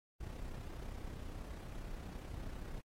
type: noise with amplitude modulation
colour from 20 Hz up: brown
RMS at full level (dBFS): -43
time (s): 0.2-2.81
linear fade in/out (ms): 10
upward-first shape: sine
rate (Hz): 32.3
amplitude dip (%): 50
effects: AAC 48 kbps